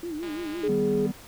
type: tone with vibrato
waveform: sine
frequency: 323.3 Hz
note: E4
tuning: 34 cents flat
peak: -30 dBFS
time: 0.03-0.69 s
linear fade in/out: 2 ms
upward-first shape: sine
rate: 5.9 Hz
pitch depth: 140 cents each way
type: click train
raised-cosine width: 0.3 ms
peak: -26 dBFS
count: 92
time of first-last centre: 0.23-0.676 s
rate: 204 Hz
type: tone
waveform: sine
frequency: 418.2 Hz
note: G#4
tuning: 12 cents sharp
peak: -23 dBFS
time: 0.63-1.07 s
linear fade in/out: 10 ms
type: chord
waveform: triangle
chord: Eb augmented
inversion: none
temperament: equal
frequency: 155.56 / 196 / 246.9 Hz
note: Eb3 / G3 / B3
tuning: 0 / 0 / 0 cents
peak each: -31 / -26 / -28 dBFS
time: 0.68-1.12 s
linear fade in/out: 10 ms
effects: pink hiss -47 dBFS RMS until 1.27 s